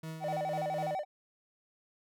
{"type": "tone with tremolo", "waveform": "40% pulse", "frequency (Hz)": 160, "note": "D#3", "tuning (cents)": 49, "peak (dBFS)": -37, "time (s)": [0.03, 0.95], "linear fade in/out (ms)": 5, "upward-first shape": "triangle", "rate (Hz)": 4.1, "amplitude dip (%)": 55}
{"type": "tone with vibrato", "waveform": "triangle", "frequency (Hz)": 675, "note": "E5", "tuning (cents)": 41, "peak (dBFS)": -30, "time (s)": [0.2, 1.05], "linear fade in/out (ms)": 50, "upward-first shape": "square", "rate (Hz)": 12, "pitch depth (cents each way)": 210}
{"effects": []}